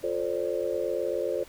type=chord; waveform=sine; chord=D minor seventh; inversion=first; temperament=just; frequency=352.4 / 440.5 / 528.6 / 587.3 Hz; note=F4 / A4 / C5 / D5; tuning=+16 / +2 / +18 / 0 cents; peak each=-33 / -32 / -30 / -33 dBFS; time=0.03-1.44 s; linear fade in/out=10 ms; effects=pink hiss -51 dBFS RMS until 1.48 s